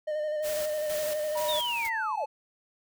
triangle tone with vibrato, 608 Hz, D#5, 40 cents flat, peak -26 dBFS, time 0.07-1.6 s, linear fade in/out 10 ms, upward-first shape square, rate 12 Hz, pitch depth 23 cents each way
white noise with tremolo, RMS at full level -37 dBFS, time 0.42-1.9 s, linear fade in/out 50 ms, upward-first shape square, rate 2.1 Hz, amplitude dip 55%
triangle tone with pitch glide, 963 to 862.9 Hz, B5 to A5, -44 to -34 cents, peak -30 dBFS, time 1.35-2.26 s, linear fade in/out 10 ms, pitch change -190 cents, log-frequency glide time 1.66-2.08 s
sine linear sweep, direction down, 3799 to 501 Hz, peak -29 dBFS, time 1.48-2.25 s, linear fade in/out 10 ms
effects none

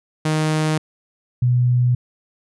sawtooth / sine tone pair in turn, 155.56 / 123.47 Hz, D#3 / B2, 0 / 0 cents, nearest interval major third, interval 400 cents, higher first, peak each -13 dBFS, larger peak neither, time 0.25-0.78 / 1.42-1.95 s, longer neither, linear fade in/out 5 ms, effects resampled to 24000 Hz

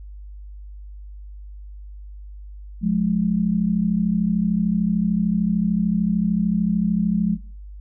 sine tone pair together, 177.23 / 210.6 Hz, F3 / G#3, +26 / +24 cents, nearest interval minor third, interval 298 cents, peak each -20 / -19 dBFS, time 2.81-7.38 s, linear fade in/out 50 ms, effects noise-tail reverb RT60 0.4 s tail -20 dB re dry + added 50 Hz sine -35 dBFS peak until 7.8 s

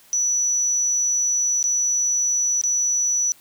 sine tone with dropouts, 5920 Hz, F#8, in tune, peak -17 dBFS, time 0.13-3.32 s, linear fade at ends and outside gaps 0 ms, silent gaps 1.628-1.64 / 2.613-2.637 s, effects tanh soft clip ceiling -13 dBFS + white hiss -52 dBFS RMS until 3.4 s

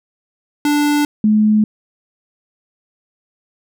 square / sine tone pair in turn, 293.4 / 213.6 Hz, D4 / G#3, -2 / +49 cents, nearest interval perfect fourth, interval 549 cents, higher first, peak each -13 / -9 dBFS, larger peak second, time 0.65-1.05 / 1.24-1.64 s, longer neither, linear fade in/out 2 ms, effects none

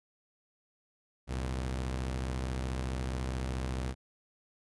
sawtooth tone pair together, 64.6 / 115.1 Hz, C2 / A#2, -21 / -22 cents, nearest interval minor seventh, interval 999 cents, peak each -29 / -38 dBFS, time 1.27-3.95 s, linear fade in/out 50 ms, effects resampled to 24000 Hz

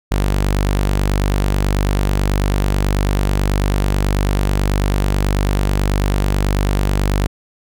sawtooth tone, 49.16 Hz, G1, 6 cents sharp, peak -10 dBFS, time 0.11-7.27 s, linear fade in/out 10 ms, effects none

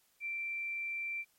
sine tone, 2349 Hz, D7, in tune, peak -35 dBFS, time 0.2-1.25 s, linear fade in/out 50 ms, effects white hiss -71 dBFS RMS until 1.38 s + MP3 64 kbps

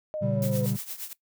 sine linear sweep, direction down, 622.3 to 497.2 Hz, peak -29 dBFS, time 0.14-0.66 s, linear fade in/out 0 ms
triangle chord, G diminished, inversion first, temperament just, 117.6 / 141.12 / 196 Hz, Bb2 / Db3 / G3, +16 / +31 / 0 cents, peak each -27 dBFS, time 0.21-0.77 s, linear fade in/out 20 ms
blue noise with tremolo, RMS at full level -34 dBFS, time 0.42-1.13 s, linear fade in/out 2 ms, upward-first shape triangle, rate 8.6 Hz, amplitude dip 85%
effects noise-tail reverb RT60 0.1 s tail -18 dB re dry

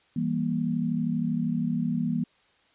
sine chord, E diminished, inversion none, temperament just, 164.81 / 197.78 / 237.3 Hz, E3 / G3 / Bb3, 0 / +16 / +31 cents, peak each -29 / -31 / -27 dBFS, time 0.16-2.24 s, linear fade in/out 5 ms, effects white hiss -63 dBFS RMS until 2.74 s + resampled to 8000 Hz

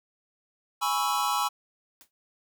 square chord, C# minor seventh, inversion second, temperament equal, 830.6 / 987.8 / 1108.7 / 1318.5 Hz, G#5 / B5 / C#6 / E6, 0 / 0 / 0 / 0 cents, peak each -31 dBFS, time 0.81-1.49 s, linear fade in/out 20 ms
white noise with exponential decay, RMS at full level -48 dBFS, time 2.01-2.11 s, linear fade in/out 0 ms, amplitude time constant 20 ms
effects none

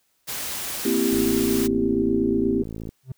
white noise, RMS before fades -30 dBFS, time 0.27-1.68 s, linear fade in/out 20 ms
sine chord, C dominant seventh, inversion third, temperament equal, 233.1 / 261.6 / 329.6 / 392 Hz, Bb3 / C4 / E4 / G4, 0 / 0 / 0 / 0 cents, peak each -25 / -24 / -25 / -24 dBFS, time 0.85-2.63 s, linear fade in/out 5 ms
click train, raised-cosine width 3 ms, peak -21 dBFS, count 98, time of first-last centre 1.13-2.89 s, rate 55.1 Hz
triangle tone with exponential growth, 130 Hz, C3, 11 cents flat, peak -23 dBFS, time 3.03-3.12 s, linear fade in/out 5 ms, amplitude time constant 18 ms
effects white hiss -68 dBFS RMS until 3.17 s

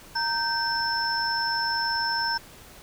sine tone cluster, 925 / 1556 / 5310 Hz, A#5 / G6 / E8, -14 / -13 / +12 cents, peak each -28 dBFS, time 0.15-2.38 s, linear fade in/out 10 ms, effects pink hiss -48 dBFS RMS until 2.82 s

